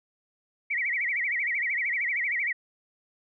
sine tone with vibrato, 2093 Hz, C7, in tune, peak -25 dBFS, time 0.7-2.53 s, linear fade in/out 10 ms, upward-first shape sine, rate 13 Hz, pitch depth 190 cents each way, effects none

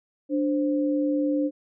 sine tone pair together, 293.7 / 523.3 Hz, D4 / C5, 0 / 0 cents, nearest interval minor seventh, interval 1000 cents, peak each -22 / -28 dBFS, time 0.29-1.51 s, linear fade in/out 50 ms, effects none

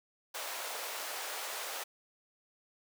pink high-pass noise, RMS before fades -40 dBFS, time 0.34-1.84 s, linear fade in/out 10 ms, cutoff 520 Hz, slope 24 dB/octave, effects none

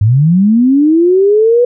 sine linear sweep, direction up, 97.3 to 493.9 Hz, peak -5 dBFS, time 0.01-1.65 s, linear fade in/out 5 ms, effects none

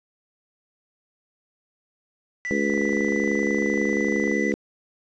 triangle tone with pitch glide, 1975.5 to 1990.4 Hz, B6 to B6, 0 to +13 cents, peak -25 dBFS, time 2.45-4.52 s, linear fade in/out 0 ms, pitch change +13 cents, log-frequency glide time 2.8-3.27 s
harmonic tone, 70.5 Hz, C#2, 30 cents sharp, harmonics 3 / 4 / 5 / 6 / 7, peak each -26 / -27 / -28 / -29 / -29 dBFS, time 2.51-4.54 s, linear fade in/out 0 ms
click train, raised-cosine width 1 ms, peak -25 dBFS, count 43, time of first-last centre 2.7-4.315 s, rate 26 Hz
effects resampled to 16000 Hz + 8-bit

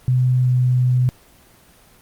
sine tone with pitch glide, 126.7 to 125.82 Hz, B2 to B2, +45 to +33 cents, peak -13 dBFS, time 0.08-1.09 s, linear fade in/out 0 ms, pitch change -12 cents, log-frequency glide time 0.42-0.48 s, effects pink hiss -50 dBFS RMS until 2.01 s + Opus 24 kbps

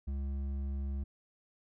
sine tone with hard clipping, 68.7 Hz, C#2, 15 cents flat, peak -35 dBFS, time 0.07-1.04 s, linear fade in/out 10 ms, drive 7 dB, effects none

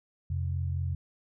sine tone pair together, 87 / 131.63 Hz, F2 / C3, -6 / +11 cents, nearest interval perfect fifth, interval 717 cents, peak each -29 / -34 dBFS, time 0.3-0.95 s, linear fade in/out 5 ms, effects none

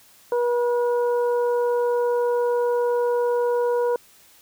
harmonic tone, 482.5 Hz, B4, 40 cents flat, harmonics 1 / 2 / 3, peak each -19 / -28 / -38 dBFS, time 0.32-3.96 s, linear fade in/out 2 ms, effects white hiss -53 dBFS RMS until 4.41 s

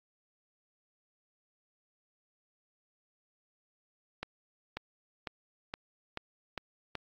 accelerating click train, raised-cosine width 0.3 ms, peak -20 dBFS, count 7, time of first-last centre 4.23-6.953 s, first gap 540 ms, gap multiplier 0.93, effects AAC 48 kbps

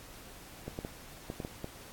clicks, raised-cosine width 2 ms, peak -24 dBFS, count 7, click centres 0.68 / 0.789 / 0.849 / 1.301 / 1.402 / 1.449 / 1.644 s, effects pink hiss -51 dBFS RMS until 1.92 s + AAC 64 kbps

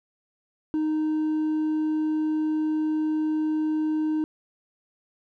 sine tone with hard clipping, 310 Hz, D#4, 6 cents flat, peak -23 dBFS, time 0.74-4.24 s, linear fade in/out 0 ms, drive 2 dB, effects none

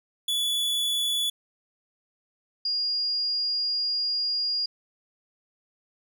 45% pulse / sine tone pair in turn, 3429 / 4840 Hz, A7 / D#8, -45 / -49 cents, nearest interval tritone, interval 596 cents, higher second, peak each -24 dBFS, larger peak neither, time 0.28-1.3 / 2.65-4.66 s, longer second, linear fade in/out 5 ms, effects 11-bit

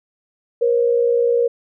sine tone pair together, 475 / 535 Hz, A#4 / C5, +33 / +38 cents, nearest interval major second, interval 205 cents, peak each -14 / -21 dBFS, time 0.61-1.48 s, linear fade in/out 10 ms, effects none

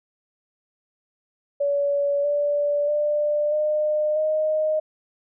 sine tone with pitch steps, 569 / 581.3 / 593.8 / 606.7 / 619.8 Hz, C#5 / D5 / D5 / D#5 / D#5, +45 / -18 / +19 / -44 / -7 cents, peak -19 dBFS, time 1.6-4.8 s, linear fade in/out 10 ms, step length 640 ms, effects none

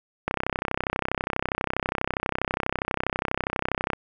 click train, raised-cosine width 0.5 ms, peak -9 dBFS, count 119, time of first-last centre 0.28-3.933 s, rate 32.3 Hz, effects none

